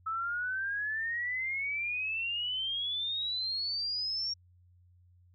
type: exponential sweep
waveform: sine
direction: up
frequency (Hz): 1297 to 5588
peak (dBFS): -31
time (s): 0.06-4.34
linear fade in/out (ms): 10
effects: added 89 Hz sine -59 dBFS peak until 5.34 s